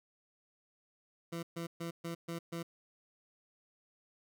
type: tone bursts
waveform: 20% pulse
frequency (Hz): 168.1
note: E3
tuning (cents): +34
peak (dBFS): -33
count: 6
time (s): 1.32-2.63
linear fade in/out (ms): 10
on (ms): 110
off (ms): 130
effects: none